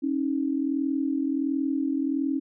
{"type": "tone pair together", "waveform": "sine", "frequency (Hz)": [273.4, 314.8], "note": ["C#4", "D#4"], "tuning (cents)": [-24, 20], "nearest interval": "major second", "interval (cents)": 244, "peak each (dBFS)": [-25, -28], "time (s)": [0.02, 2.4], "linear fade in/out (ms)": 20, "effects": []}